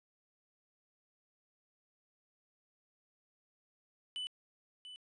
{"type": "tone with echo", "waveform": "triangle", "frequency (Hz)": 2992, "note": "F#7", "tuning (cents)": 19, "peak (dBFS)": -36, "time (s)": [4.16, 4.27], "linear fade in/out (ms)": 0, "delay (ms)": 690, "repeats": 1, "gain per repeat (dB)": -10, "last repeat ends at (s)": 4.96, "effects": ["resampled to 24000 Hz"]}